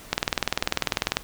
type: click train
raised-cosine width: 0.2 ms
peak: -3 dBFS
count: 22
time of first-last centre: 0.13-1.17 s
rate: 20.2 Hz
effects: pink hiss -45 dBFS RMS until 1.23 s